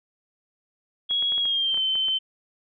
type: tone with pitch glide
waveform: sine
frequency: 3322 to 3082 Hz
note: G#7 to G7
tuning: 0 to -30 cents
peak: -21 dBFS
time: 1.09-2.19 s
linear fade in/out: 20 ms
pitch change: -130 cents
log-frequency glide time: 1.39-1.81 s
type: clicks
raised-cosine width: 0.5 ms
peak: -26 dBFS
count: 9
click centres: 1.11 / 1.225 / 1.322 / 1.38 / 1.455 / 1.744 / 1.775 / 1.955 / 2.084 s
effects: none